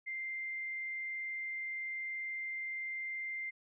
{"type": "tone", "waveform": "sine", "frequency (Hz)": 2093, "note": "C7", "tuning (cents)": 0, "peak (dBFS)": -37, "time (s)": [0.06, 3.51], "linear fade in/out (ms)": 20, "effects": []}